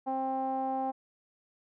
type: tone with low-pass filter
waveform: sawtooth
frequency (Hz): 264.3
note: C4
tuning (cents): +18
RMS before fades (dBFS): -32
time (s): 0.06-0.92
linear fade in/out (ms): 20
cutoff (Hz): 810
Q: 6.4
effects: none